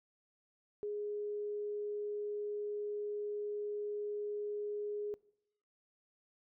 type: tone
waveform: sine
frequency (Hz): 415.3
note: G#4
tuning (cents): 0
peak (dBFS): -36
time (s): 0.83-5.14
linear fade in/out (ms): 0
effects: noise-tail reverb RT60 0.8 s tail -23 dB re dry